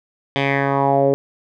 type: tone with low-pass filter sweep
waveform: 10% pulse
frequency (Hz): 138.59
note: C#3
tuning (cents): 0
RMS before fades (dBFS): -17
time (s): 0.36-1.14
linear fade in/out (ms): 0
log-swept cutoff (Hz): 3100 to 460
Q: 3.7
effects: none